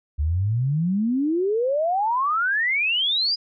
sine exponential sweep, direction up, 70.2 to 4978 Hz, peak -19 dBFS, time 0.18-3.36 s, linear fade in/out 20 ms, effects none

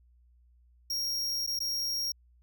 45% pulse tone with dropouts, 5588 Hz, F8, in tune, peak -30 dBFS, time 0.9-2.12 s, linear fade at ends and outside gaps 5 ms, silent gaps 1.465-1.474 / 1.591-1.603 s, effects added 60 Hz sine -59 dBFS peak until 2.42 s

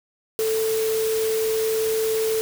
sine tone in noise, 441.8 Hz, A4, 7 cents sharp, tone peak -20 dBFS, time 0.39-2.41 s, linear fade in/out 0 ms, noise white, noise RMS -31 dBFS, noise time 0.39-2.41 s, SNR +8 dB, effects none

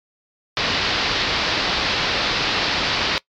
white low-pass noise, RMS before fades -21 dBFS, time 0.57-3.18 s, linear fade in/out 0 ms, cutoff 4900 Hz, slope 48 dB/octave, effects noise-tail reverb RT60 0.1 s tail -22 dB re dry + MP3 96 kbps

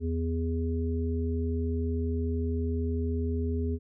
harmonic tone, 82.41 Hz, E2, in tune, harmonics 1 / 3 / 5, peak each -28 / -33 / -35 dBFS, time 0-3.79 s, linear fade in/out 50 ms, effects none

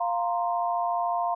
sine chord, F suspended fourth, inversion none, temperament equal, 698.5 / 932.3 / 1046.5 Hz, F5 / Bb5 / C6, 0 / 0 / 0 cents, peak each -26 / -30 / -31 dBFS, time 0-1.35 s, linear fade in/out 10 ms, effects none

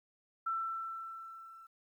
sine tone with level ramp, 1337 Hz, E6, 24 cents sharp, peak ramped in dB -31 to -52 dBFS, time 0.46-1.67 s, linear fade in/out 10 ms, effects 12-bit

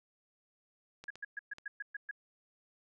clicks, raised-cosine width 0.2 ms, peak -32 dBFS, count 3, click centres 1.04 / 1.156 / 1.584 s
sine tone bursts, 1661.2 Hz, G#6, in tune, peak -37 dBFS, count 8, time 1.08-2.112 s, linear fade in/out 5 ms, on 24 ms, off 120 ms
effects none

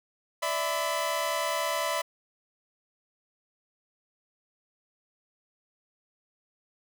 sawtooth tone cluster, 584 / 654 / 1006 Hz, D5 / E5 / B5, -10 / -14 / +32 cents, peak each -29 / -28 / -27 dBFS, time 0.42-2.02 s, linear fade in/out 10 ms, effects none

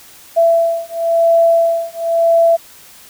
sine beating tone pair, 668 / 668.96 Hz, E5 / E5, +23 / +25 cents, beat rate 0.96 Hz, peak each -13 dBFS, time 0.36-2.57 s, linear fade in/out 20 ms, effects white hiss -41 dBFS RMS until 3.09 s

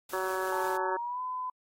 white noise with tremolo, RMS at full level -45 dBFS, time 0.09-0.77 s, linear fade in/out 5 ms, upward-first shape triangle, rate 5.7 Hz, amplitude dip 30%
harmonic tone, 187.6 Hz, F#3, 24 cents sharp, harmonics 2 / 3 / 4 / 5 / 6 / 7 / 8 / 9, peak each -34 / -37 / -41 / -37 / -38 / -40 / -42 / -40 dBFS, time 0.13-0.97 s, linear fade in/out 5 ms
sine tone with pitch glide, 890 to 1010.6 Hz, A5 to B5, +20 to +40 cents, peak -32 dBFS, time 0.52-1.5 s, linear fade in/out 5 ms, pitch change +220 cents, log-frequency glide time 0.83-1.21 s
effects AAC 48 kbps

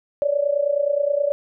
sine tone with amplitude modulation, 574 Hz, D5, 40 cents flat, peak -14 dBFS, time 0.22-1.32 s, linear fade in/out 0 ms, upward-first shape sine, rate 29.5 Hz, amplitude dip 80%, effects none

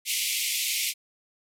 pink band-pass noise, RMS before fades -28 dBFS, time 0.05-0.94 s, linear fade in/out 50 ms, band 2100 to 15000 Hz, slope 96 dB/octave, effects none

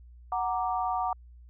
sine chord, Gb augmented, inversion none, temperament equal, 740 / 932.3 / 1174.7 Hz, Gb5 / Bb5 / D6, 0 / 0 / 0 cents, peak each -29 / -32 / -33 dBFS, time 0.32-1.13 s, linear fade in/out 2 ms, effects added 60 Hz sine -48 dBFS peak until 1.49 s

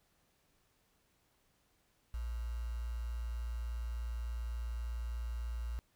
sine tone with quantisation, 58.27 Hz, A#1, in tune, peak -36 dBFS, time 2.14-5.79 s, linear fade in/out 0 ms, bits 9, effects pink hiss -74 dBFS RMS until 5.95 s

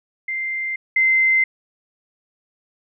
sine tone pair in turn, 2090 / 2074 Hz, C7 / C7, -2 / -16 cents, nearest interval unison, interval 14 cents, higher first, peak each -22 / -13 dBFS, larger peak second, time 0.28-0.76 / 0.96-1.44 s, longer neither, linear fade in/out 5 ms, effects none

